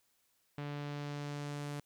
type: tone with low-pass filter sweep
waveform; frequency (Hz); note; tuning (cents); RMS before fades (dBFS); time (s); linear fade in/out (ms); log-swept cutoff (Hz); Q
sawtooth; 145.2; D3; -19; -41; 0.58-1.8; 2; 3100 to 11000; 0.96
effects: white hiss -75 dBFS RMS until 1.85 s